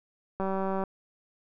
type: click train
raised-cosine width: 1 ms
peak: -18 dBFS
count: 85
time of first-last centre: 0.4-0.838 s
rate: 192 Hz
effects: none